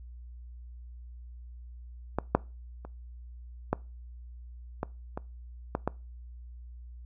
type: clicks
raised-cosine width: 1 ms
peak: -13 / -6 / -28 / -11 / -16 / -20 / -14 / -13 dBFS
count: 8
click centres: 2.186 / 2.35 / 2.85 / 3.73 / 4.831 / 5.175 / 5.751 / 5.876 s
effects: noise-tail reverb RT60 0.3 s tail -23 dB re dry + added 60 Hz sine -43 dBFS peak until 7.05 s